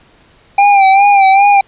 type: tone with vibrato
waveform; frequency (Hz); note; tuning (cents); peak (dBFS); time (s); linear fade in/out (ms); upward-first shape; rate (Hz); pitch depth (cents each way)
square; 791; G5; +15; -5; 0.58-1.61; 5; sine; 2.5; 56
effects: pink hiss -47 dBFS RMS until 1.67 s + resampled to 8000 Hz